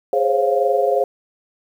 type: chord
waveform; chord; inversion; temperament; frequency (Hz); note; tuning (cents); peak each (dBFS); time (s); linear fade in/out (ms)
sine; Db major seventh; second; equal with one note detuned; 415.3 / 523.3 / 545.8 / 698.5; Ab4 / C5 / Db5 / F5; 0 / 0 / -27 / 0; -20; 0.13-1.04; 2
effects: 8-bit